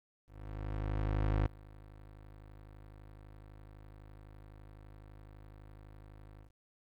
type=tone with ADSR envelope; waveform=25% pulse; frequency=51.91 Hz; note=G#1; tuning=in tune; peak=-24 dBFS; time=0.26-6.53 s; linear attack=1200 ms; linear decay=6 ms; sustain=-23 dB; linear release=140 ms; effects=low-pass 2000 Hz 12 dB/octave + 11-bit

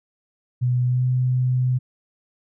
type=tone with pitch glide; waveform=sine; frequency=124.3 to 126.84 Hz; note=B2 to B2; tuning=+12 to +47 cents; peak=-17 dBFS; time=0.61-1.79 s; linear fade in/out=20 ms; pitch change=+35 cents; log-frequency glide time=0.86-1.04 s; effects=none

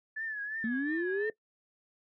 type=tone with vibrato; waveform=sine; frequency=1727 Hz; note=A6; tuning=33 cents flat; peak=-34 dBFS; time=0.16-1.3 s; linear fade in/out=10 ms; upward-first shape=triangle; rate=2.9 Hz; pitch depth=94 cents each way
type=linear sweep; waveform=sine; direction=up; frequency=219.5 to 440 Hz; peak=-29 dBFS; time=0.64-1.3 s; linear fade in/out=2 ms
effects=noise-tail reverb RT60 0.1 s tail -19 dB re dry + tanh soft clip ceiling -22 dBFS

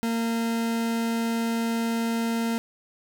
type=tone; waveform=40% pulse; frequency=229.5 Hz; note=A#3; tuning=27 cents flat; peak=-23 dBFS; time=0.03-2.58 s; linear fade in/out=0 ms; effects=none

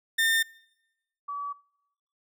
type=tone pair in turn; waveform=30% pulse / sine; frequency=1810 / 1144.5 Hz; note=A6 / D6; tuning=+48 / -45 cents; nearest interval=minor sixth; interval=793 cents; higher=first; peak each=-19 / -31 dBFS; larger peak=first; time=0.18-0.43 / 1.28-1.53 s; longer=neither; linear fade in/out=10 ms; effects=noise-tail reverb RT60 0.9 s tail -24 dB re dry

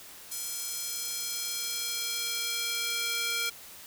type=tone with high-pass filter sweep; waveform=square; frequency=466.2 Hz; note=A#4; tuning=in tune; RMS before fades=-33 dBFS; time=0.31-3.5 s; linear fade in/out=10 ms; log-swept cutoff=7100 to 2200 Hz; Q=0.99; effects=white hiss -48 dBFS RMS until 3.86 s

